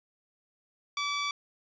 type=tone; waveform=15% pulse; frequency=1152 Hz; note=D6; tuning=34 cents flat; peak=-23 dBFS; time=0.97-1.31 s; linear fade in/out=2 ms; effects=resampled to 16000 Hz